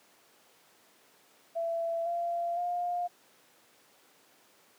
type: tone with pitch steps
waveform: sine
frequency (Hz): 669 / 687.4 / 706.3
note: E5 / F5 / F5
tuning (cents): +25 / -28 / +19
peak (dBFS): -29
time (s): 1.55-3.08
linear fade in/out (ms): 20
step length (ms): 510
effects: pink hiss -62 dBFS RMS until 4.78 s + high-pass 300 Hz 12 dB/octave